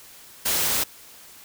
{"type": "noise", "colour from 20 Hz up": "white", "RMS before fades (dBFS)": -23, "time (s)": [0.45, 0.84], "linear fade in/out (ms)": 10, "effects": ["white hiss -47 dBFS RMS until 1.44 s"]}